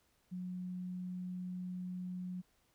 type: tone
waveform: sine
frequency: 181.5 Hz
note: F#3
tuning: 33 cents flat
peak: -39 dBFS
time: 0.31-2.42 s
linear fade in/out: 20 ms
effects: pink hiss -74 dBFS RMS until 2.74 s